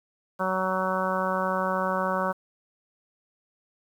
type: harmonic tone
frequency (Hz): 187.3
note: F#3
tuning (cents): +21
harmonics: 1 / 2 / 3 / 4 / 5 / 6 / 7 / 8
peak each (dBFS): -32 / -37 / -29 / -36 / -31 / -31 / -33 / -34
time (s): 0.39-2.33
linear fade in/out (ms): 20
effects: 9-bit